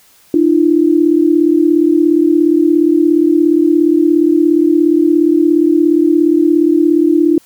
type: tone pair together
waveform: sine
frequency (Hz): 302.7 / 339.8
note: D#4 / F4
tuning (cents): -48 / -47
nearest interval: major second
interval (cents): 201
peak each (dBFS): -10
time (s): 0.34-7.38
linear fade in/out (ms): 2
effects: white hiss -48 dBFS RMS until 7.45 s